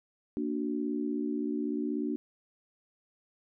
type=chord; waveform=sine; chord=Bb augmented; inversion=none; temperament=equal; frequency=233.1 / 293.7 / 370 Hz; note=Bb3 / D4 / F#4; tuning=0 / 0 / 0 cents; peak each=-34 / -32 / -37 dBFS; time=0.37-2.16 s; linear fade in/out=0 ms; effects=none